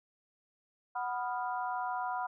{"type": "harmonic tone with a mistuned harmonic", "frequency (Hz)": 246.6, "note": "B3", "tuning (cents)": -2, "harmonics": [3, 4, 5, 6], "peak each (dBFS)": [-36, -36, -44, -42], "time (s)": [0.95, 2.27], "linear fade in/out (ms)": 10, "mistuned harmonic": 6, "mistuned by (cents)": -93, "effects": []}